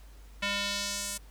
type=tone with band-pass filter sweep; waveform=square; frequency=201.5 Hz; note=G3; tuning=48 cents sharp; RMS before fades=-33 dBFS; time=0.42-1.18 s; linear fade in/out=10 ms; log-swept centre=2600 to 9400 Hz; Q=1.4; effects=added 50 Hz sine -48 dBFS peak until 1.3 s + pink hiss -60 dBFS RMS until 1.3 s